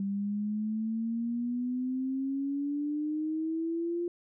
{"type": "exponential sweep", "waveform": "sine", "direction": "up", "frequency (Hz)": [196, 349.2], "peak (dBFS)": -29, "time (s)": [0, 4.08], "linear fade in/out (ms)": 2, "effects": []}